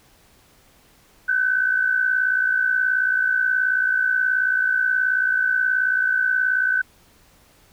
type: tone pair together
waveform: sine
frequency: 1509.4 / 1568 Hz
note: F#6 / G6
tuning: +34 / 0 cents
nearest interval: minor second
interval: 66 cents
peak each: -18 / -24 dBFS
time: 1.28-6.82 s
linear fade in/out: 10 ms
effects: pink hiss -55 dBFS RMS until 7.72 s